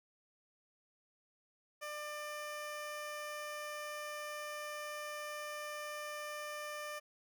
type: tone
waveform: 15% pulse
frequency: 597 Hz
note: D5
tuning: 28 cents sharp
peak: -35 dBFS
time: 1.81-7 s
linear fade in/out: 20 ms
effects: none